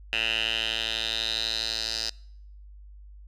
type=tone with band-pass filter sweep; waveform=10% pulse; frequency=112.1 Hz; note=A2; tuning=33 cents sharp; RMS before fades=-29 dBFS; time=0.13-2.1 s; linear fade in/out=0 ms; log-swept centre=2700 to 4800 Hz; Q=5.7; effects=noise-tail reverb RT60 0.7 s tail -26 dB re dry + added 50 Hz sine -44 dBFS peak until 3.27 s